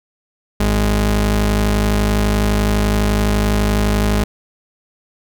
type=tone pair together; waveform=sawtooth; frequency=51.85 / 103.7 Hz; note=G#1 / G#2; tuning=-2 / -2 cents; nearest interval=octave; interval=1200 cents; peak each=-11 dBFS; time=0.6-4.24 s; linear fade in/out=5 ms; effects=none